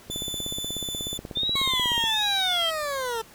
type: click train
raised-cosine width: 2 ms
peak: -21 dBFS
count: 33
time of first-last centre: 0.1-2.039 s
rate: 16.5 Hz
type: tone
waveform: sawtooth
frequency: 3505 Hz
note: A7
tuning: 7 cents flat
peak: -27 dBFS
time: 0.1-1.18 s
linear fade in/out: 10 ms
type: tone with vibrato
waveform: sine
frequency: 3520 Hz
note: A7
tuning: in tune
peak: -23 dBFS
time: 1.35-2.71 s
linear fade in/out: 20 ms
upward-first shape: sine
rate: 1.3 Hz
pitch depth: 180 cents each way
type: linear sweep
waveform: 20% pulse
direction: down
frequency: 1104 to 440 Hz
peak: -22 dBFS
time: 1.55-3.22 s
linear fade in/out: 10 ms
effects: pink hiss -50 dBFS RMS until 3.34 s